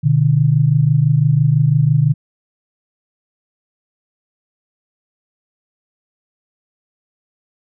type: tone pair together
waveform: sine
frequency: 124.5 / 150.48 Hz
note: B2 / D3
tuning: +14 / +42 cents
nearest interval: minor third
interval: 328 cents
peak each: -14 / -12 dBFS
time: 0.03-2.14 s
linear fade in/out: 20 ms
effects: none